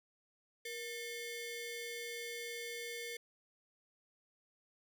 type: ring-modulated tone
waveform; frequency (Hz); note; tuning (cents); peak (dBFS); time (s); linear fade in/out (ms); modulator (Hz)
sawtooth; 1318.5; E6; 0; -35; 0.65-3.17; 5; 847
effects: none